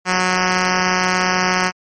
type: tone with notch filter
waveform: 5% pulse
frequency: 183.4 Hz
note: F#3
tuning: 15 cents flat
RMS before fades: -17 dBFS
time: 0.05-1.72 s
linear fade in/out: 50 ms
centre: 470 Hz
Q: 1.9
effects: MP3 32 kbps